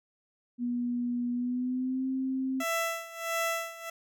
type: tone with pitch glide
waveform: sine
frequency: 242.6 to 263 Hz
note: B3 to C4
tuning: -31 to +9 cents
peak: -28 dBFS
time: 0.58-2.64 s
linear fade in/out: 50 ms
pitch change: +140 cents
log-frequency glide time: 1.32-2.07 s
type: tone with tremolo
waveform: 15% pulse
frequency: 665 Hz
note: E5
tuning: 15 cents sharp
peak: -21 dBFS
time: 2.6-3.9 s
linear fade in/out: 5 ms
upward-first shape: sine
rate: 1.5 Hz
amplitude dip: 85%
effects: none